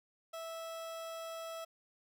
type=tone; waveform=30% pulse; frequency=656 Hz; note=E5; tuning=9 cents flat; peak=-39 dBFS; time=0.33-1.65 s; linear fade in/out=10 ms; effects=none